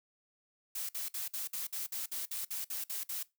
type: noise bursts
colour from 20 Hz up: blue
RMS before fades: -38 dBFS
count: 13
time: 0.75-3.23 s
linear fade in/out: 5 ms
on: 140 ms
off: 55 ms
effects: noise-tail reverb RT60 0.2 s tail -20 dB re dry